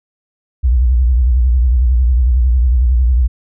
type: tone with vibrato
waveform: sine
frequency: 61.74 Hz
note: B1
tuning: in tune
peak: -8 dBFS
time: 0.63-3.28 s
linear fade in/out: 20 ms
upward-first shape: sine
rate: 11 Hz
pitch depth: 140 cents each way
effects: none